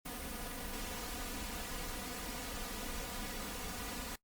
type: noise with comb filter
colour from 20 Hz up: pink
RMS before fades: -42 dBFS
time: 0.05-4.16 s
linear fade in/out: 10 ms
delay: 4.1 ms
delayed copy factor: +1
effects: noise-tail reverb RT60 0.1 s tail -21 dB re dry + Opus 32 kbps